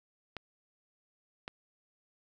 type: clicks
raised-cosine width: 0.3 ms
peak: -23 dBFS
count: 2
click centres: 0.367 / 1.479 s
effects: none